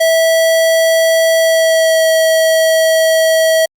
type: tone with pitch glide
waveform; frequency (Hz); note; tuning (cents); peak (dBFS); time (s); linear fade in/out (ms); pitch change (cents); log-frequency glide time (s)
square; 653 to 644.8; E5 to E5; -17 to -38; -9; 0-3.66; 10; -21; 1.4-2.07
effects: Opus 48 kbps